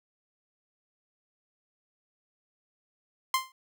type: tone with exponential decay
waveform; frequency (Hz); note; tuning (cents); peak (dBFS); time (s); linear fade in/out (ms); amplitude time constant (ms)
sawtooth; 1046.5; C6; 0; -17; 3.34-3.52; 2; 38
effects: none